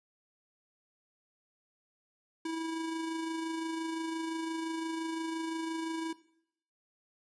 square tone with amplitude modulation, 325.5 Hz, E4, 22 cents flat, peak -33 dBFS, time 2.45-6.13 s, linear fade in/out 5 ms, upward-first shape sine, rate 25.8 Hz, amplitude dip 35%, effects noise-tail reverb RT60 0.7 s tail -18 dB re dry + resampled to 22050 Hz

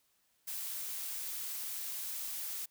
blue noise, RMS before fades -40 dBFS, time 0.47-2.66 s, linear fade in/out 10 ms, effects white hiss -74 dBFS RMS until 2.7 s

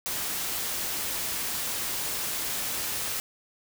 white noise, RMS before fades -31 dBFS, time 0.06-3.2 s, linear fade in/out 0 ms, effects none

